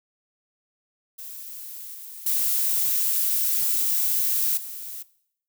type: noise with level steps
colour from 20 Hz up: violet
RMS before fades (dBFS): -38 / -40 / -23 / -36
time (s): 1.18-5.03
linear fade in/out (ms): 10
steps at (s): 1.94 / 2.26 / 4.57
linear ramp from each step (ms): 5
effects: noise-tail reverb RT60 0.7 s tail -19 dB re dry